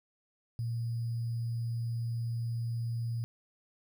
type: tone with sample-and-hold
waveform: sine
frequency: 116.5 Hz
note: A#2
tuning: 1 cent flat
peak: -31 dBFS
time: 0.59-3.24 s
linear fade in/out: 0 ms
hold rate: 4900 Hz
effects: none